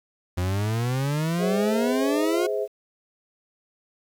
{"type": "exponential sweep", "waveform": "40% pulse", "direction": "up", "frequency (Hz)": [87.31, 366.2], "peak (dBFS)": -22, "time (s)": [0.37, 2.47], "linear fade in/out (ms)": 10}
{"type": "chord", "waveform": "sine", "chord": "Ab augmented", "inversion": "none", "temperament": "just", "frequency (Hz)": [415.3, 519.1, 648.9], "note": ["Ab4", "C5", "E5"], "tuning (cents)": [0, -14, -27], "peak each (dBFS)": [-26, -29, -29], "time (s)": [1.38, 2.68], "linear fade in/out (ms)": 50}
{"effects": ["9-bit"]}